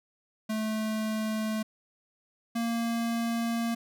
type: tone pair in turn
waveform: square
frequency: 217.5 / 231.7 Hz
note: A3 / A#3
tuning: -20 / -10 cents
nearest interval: minor second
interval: 110 cents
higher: second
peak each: -29 / -28 dBFS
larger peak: second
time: 0.49-1.63 / 2.55-3.75 s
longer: second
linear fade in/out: 10 ms
effects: none